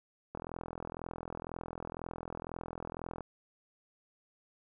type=click train; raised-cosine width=1 ms; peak=-26 dBFS; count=121; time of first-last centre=0.35-3.207 s; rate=42 Hz; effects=none